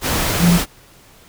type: tone in noise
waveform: sine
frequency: 173.5 Hz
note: F3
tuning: 11 cents flat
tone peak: -9 dBFS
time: 0.39-0.6 s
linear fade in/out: 50 ms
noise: pink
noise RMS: -19 dBFS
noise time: 0.01-0.66 s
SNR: +7 dB
effects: pink hiss -47 dBFS RMS until 1.28 s